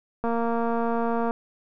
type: click train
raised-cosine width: 1 ms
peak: -14 dBFS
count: 249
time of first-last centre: 0.24-1.309 s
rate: 232 Hz
effects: none